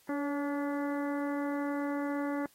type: harmonic tone with a mistuned harmonic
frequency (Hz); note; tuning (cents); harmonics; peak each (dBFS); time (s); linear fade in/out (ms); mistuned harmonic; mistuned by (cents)
286.9; D4; -40; 1 / 2 / 3 / 4 / 5 / 6 / 7; -32 / -38 / -42 / -44 / -46 / -48 / -49; 0.09-2.46; 2; 2; -27
effects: white hiss -64 dBFS RMS until 2.54 s + AAC 48 kbps